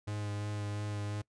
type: tone with vibrato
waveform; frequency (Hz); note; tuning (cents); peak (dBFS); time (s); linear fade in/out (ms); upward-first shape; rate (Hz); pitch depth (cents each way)
45% pulse; 103.83; G#2; 0; -35; 0.07-1.22; 10; sine; 2.9; 15
effects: noise-tail reverb RT60 0.1 s tail -22 dB re dry + resampled to 22050 Hz